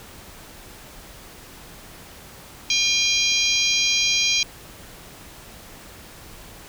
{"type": "harmonic tone", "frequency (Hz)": 805, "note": "G5", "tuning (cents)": 46, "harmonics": [3, 4, 5, 6, 7, 8], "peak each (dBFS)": [-23, -24, -25, -26, -26, -27], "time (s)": [2.7, 4.43], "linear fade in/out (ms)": 2, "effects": ["pink hiss -43 dBFS RMS until 6.68 s"]}